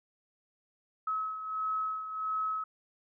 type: beating tone pair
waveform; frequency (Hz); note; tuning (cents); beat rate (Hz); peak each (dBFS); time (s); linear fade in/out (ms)
sine; 1285 / 1286.5; E6 / E6; -45 / -43; 1.5; -32 / -39; 1.07-2.64; 5
effects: none